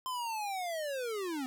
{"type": "linear sweep", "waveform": "square", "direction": "down", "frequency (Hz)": [1042, 250.6], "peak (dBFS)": -35, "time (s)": [0.06, 1.46], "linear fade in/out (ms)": 0, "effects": []}